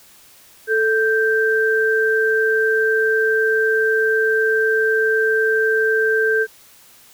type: tone pair together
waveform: sine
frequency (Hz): 440 / 1568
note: A4 / G6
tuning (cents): 0 / 0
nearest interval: octave + minor seventh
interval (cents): 2200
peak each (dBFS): -17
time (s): 0.67-6.47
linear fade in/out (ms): 50
effects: white hiss -48 dBFS RMS until 7.13 s